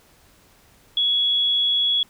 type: tone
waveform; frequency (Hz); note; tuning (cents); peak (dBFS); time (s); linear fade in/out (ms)
sine; 3361; G#7; +20; -17; 0.97-2.03; 2
effects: pink hiss -55 dBFS RMS until 2.09 s